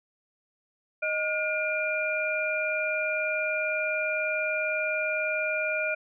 sine tone cluster, 621 / 1436 / 2394 Hz, D#5 / F6 / D7, -3 / +48 / +33 cents, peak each -30 / -31 / -29 dBFS, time 1.02-5.95 s, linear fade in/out 10 ms, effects none

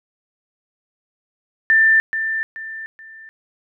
sine tone with echo, 1782 Hz, A6, 22 cents sharp, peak -10 dBFS, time 1.7-2 s, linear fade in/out 0 ms, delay 430 ms, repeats 3, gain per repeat -9 dB, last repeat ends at 3.29 s, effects none

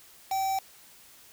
triangle tone with quantisation, 772 Hz, G5, 27 cents flat, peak -24 dBFS, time 0.31-0.59 s, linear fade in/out 5 ms, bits 6, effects white hiss -54 dBFS RMS until 1.32 s

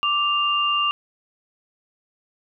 sine tone pair together, 1174.7 / 2796 Hz, D6 / F7, 0 / +1 cents, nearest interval octave + minor third, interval 1501 cents, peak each -21 dBFS, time 0.03-0.91 s, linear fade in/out 0 ms, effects none

